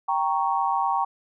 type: chord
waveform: sine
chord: G diminished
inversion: none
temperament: equal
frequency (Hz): 784 / 932.3 / 1108.7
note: G5 / Bb5 / Db6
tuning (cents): 0 / 0 / 0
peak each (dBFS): -25 / -25 / -26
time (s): 0.08-1.05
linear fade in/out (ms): 10
effects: none